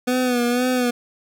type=tone with vibrato; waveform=25% pulse; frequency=246.9 Hz; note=B3; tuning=in tune; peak=-14 dBFS; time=0.07-0.91 s; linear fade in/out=10 ms; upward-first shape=sine; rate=2 Hz; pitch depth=52 cents each way; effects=none